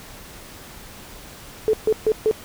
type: tone bursts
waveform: sine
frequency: 435 Hz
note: A4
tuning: 20 cents flat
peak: -14 dBFS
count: 4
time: 1.68-2.312 s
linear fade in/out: 0 ms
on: 53 ms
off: 140 ms
effects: pink hiss -41 dBFS RMS until 2.44 s